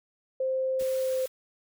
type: tone with pitch glide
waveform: sine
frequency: 523.3 to 519.1 Hz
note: C5 to C5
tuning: 0 to -14 cents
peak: -25 dBFS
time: 0.4-1.26 s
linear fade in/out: 5 ms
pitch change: -14 cents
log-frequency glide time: 1-1.15 s
type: band-stop noise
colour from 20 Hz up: white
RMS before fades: -44 dBFS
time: 0.79-1.28 s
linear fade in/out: 10 ms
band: 110 to 940 Hz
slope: 48 dB/octave
type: clicks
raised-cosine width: 2 ms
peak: -34 dBFS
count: 2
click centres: 0.811 / 0.823 s
effects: none